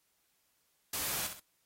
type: noise with echo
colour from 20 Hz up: white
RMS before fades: -36 dBFS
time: 0.93-1.27 s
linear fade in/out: 5 ms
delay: 64 ms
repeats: 2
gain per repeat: -8 dB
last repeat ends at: 1.398 s
effects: white hiss -75 dBFS RMS until 1.65 s + AAC 48 kbps